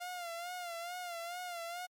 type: tone with vibrato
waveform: sawtooth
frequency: 698.5 Hz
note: F5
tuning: in tune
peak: -36 dBFS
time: 0-1.87 s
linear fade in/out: 20 ms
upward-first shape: sine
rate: 2.3 Hz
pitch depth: 67 cents each way
effects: MP3 96 kbps